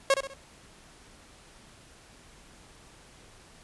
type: tone with echo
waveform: sawtooth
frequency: 545 Hz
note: C#5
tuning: 29 cents flat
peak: -15 dBFS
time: 0.1-0.14 s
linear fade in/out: 2 ms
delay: 66 ms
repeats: 3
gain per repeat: -8 dB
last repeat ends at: 0.338 s
effects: pink hiss -54 dBFS RMS until 3.63 s + resampled to 24000 Hz